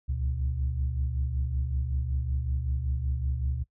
sine tone cluster, 65.3 / 70.6 / 120.9 Hz, C2 / C#2 / B2, -3 / +32 / -36 cents, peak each -34 / -27 / -33 dBFS, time 0.08-3.64 s, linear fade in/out 20 ms, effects noise-tail reverb RT60 0.1 s tail -23 dB re dry + tanh soft clip ceiling -18 dBFS

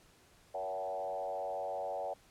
sine tone with frequency modulation, 660 Hz, E5, 2 cents sharp, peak -35 dBFS, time 0.54-2.14 s, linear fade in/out 10 ms, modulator 94.5 Hz, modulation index 1.6, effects pink hiss -64 dBFS RMS until 2.3 s + low-pass 12000 Hz 12 dB/octave

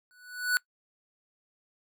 square tone with exponential growth, 1480 Hz, F#6, in tune, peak -21 dBFS, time 0.11-0.57 s, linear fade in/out 0 ms, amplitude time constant 100 ms, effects noise-tail reverb RT60 0.1 s tail -22 dB re dry

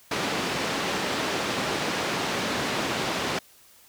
pink band-pass noise, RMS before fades -28 dBFS, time 0.11-3.39 s, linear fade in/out 5 ms, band 200 to 4900 Hz, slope 12 dB/octave, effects white hiss -55 dBFS RMS until 3.88 s

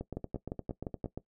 two click trains, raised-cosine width 2 ms, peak -22 / -24 dBFS, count 6 / 11, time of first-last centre 0.17-1.043 / 0.01-1.176 s, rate 5.73 / 8.58 Hz, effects noise-tail reverb RT60 0.1 s tail -17 dB re dry

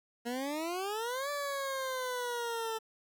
20% pulse exponential two-way sweep, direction up then down, 233.1 to 582 to 441.5 Hz, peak -29 dBFS, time 0.25-2.79 s, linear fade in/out 20 ms, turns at 1.3 s, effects 10-bit

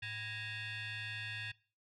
sine tone with frequency modulation, 108 Hz, A2, 32 cents flat, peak -38 dBFS, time 0.02-1.52 s, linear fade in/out 10 ms, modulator 879 Hz, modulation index 3.7, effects noise-tail reverb RT60 0.4 s tail -23 dB re dry + tanh soft clip ceiling -37 dBFS

